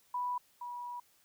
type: tone pair in turn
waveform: sine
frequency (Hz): 986 / 971.3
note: B5 / B5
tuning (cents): -3 / -29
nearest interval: unison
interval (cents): 26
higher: first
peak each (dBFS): -32 / -39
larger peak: first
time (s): 0.14-0.38 / 0.61-1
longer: second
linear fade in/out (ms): 5
effects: white hiss -68 dBFS RMS until 1.24 s